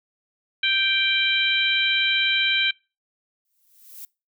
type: harmonic tone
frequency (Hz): 784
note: G5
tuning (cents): 0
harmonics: 2 / 3 / 4 / 5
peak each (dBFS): -26 / -23 / -23 / -26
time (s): 0.63-2.71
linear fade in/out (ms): 5
type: noise with exponential growth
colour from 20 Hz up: violet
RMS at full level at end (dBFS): -36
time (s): 3.45-4.05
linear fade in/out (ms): 2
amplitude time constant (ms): 130
effects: noise-tail reverb RT60 0.3 s tail -25 dB re dry